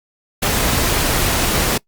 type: noise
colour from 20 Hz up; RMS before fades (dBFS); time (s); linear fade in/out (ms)
pink; -17; 0.42-1.78; 10
effects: noise-tail reverb RT60 0.1 s tail -25 dB re dry + Opus 48 kbps